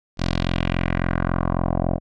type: tone with low-pass filter sweep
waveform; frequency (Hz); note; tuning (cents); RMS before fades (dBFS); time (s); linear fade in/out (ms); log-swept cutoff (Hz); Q
10% pulse; 43.65; F1; 0; -22; 0.17-2; 50; 5100 to 610; 2.1
effects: none